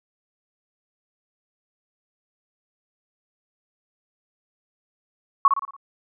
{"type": "tone with echo", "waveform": "sine", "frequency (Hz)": 1108.7, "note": "C#6", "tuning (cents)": 0, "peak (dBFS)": -10, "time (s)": [5.45, 5.48], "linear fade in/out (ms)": 2, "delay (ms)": 57, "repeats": 5, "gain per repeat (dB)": -6, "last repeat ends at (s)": 5.765, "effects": []}